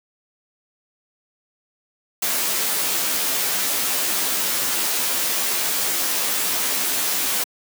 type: noise with comb filter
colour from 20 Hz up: white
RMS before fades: -22 dBFS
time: 2.22-7.44 s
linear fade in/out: 5 ms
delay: 13 ms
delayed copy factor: -0.85
effects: high-pass 200 Hz 12 dB/octave